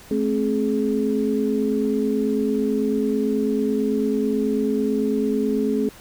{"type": "tone cluster", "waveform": "sine", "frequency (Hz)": [216.9, 266, 422], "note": ["A3", "C4", "G#4"], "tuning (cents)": [-25, 29, 28], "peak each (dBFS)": -23, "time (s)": [0.11, 5.89], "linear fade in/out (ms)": 2, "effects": ["pink hiss -45 dBFS RMS until 6 s"]}